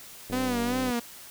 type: click train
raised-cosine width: 2 ms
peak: -25 dBFS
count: 59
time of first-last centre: 0.3-0.904 s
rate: 96.1 Hz
type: tone with vibrato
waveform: sawtooth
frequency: 246.9 Hz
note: B3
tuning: in tune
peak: -22 dBFS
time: 0.32-1 s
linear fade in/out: 10 ms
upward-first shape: sine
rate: 2.6 Hz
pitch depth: 81 cents each way
effects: white hiss -46 dBFS RMS until 1.3 s